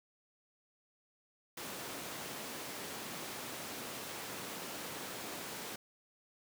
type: high-pass noise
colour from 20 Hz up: pink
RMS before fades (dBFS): -44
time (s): 1.57-5.76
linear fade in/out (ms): 5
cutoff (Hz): 210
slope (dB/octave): 12
effects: none